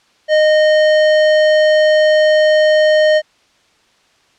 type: tone with hard clipping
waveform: sine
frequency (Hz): 616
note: D#5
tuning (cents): -17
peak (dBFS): -10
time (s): 0.28-3.22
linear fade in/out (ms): 50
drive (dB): 15
effects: white hiss -54 dBFS RMS until 4.38 s + low-pass 5000 Hz 12 dB/octave